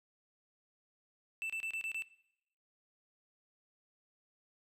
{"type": "tone bursts", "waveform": "triangle", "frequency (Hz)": 2656, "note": "E7", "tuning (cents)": 12, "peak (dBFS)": -34, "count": 6, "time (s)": [1.42, 2.022], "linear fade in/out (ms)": 0, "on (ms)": 77, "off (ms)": 28, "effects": ["noise-tail reverb RT60 0.8 s tail -19 dB re dry"]}